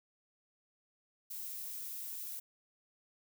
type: noise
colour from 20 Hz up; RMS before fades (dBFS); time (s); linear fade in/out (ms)
violet; -43; 1.3-2.4; 10
effects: none